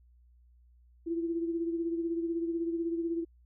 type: beating tone pair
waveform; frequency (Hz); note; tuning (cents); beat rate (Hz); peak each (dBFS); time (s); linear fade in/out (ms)
sine; 333.7 / 349.7; E4 / F4; +21 / +2; 16; -30 / -39; 1.06-3.25; 20
effects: added 60 Hz sine -58 dBFS peak until 3.45 s